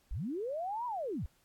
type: linear two-way sweep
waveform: sine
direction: up then down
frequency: 30.87 to 1000 to 42.25 Hz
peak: -34 dBFS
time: 0.11-1.26 s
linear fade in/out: 0 ms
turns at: 0.86 s
effects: pink hiss -70 dBFS RMS until 1.44 s + AAC 64 kbps